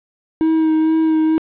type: tone with vibrato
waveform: triangle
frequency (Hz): 317.6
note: D#4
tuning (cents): +36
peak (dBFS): -10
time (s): 0.41-1.38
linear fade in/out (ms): 0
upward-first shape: sine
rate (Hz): 2.2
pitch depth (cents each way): 17
effects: resampled to 8000 Hz + 8-bit